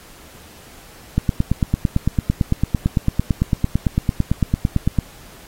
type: click train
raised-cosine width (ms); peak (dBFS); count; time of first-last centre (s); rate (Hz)
5; -3; 35; 1.18-4.987; 8.93
effects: pink hiss -44 dBFS RMS until 5.47 s + AAC 48 kbps